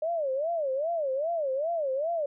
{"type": "tone with vibrato", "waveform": "sine", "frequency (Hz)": 599, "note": "D5", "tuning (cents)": 34, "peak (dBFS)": -26, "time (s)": [0.02, 2.26], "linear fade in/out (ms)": 5, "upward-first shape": "sine", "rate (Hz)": 2.5, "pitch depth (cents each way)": 240, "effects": []}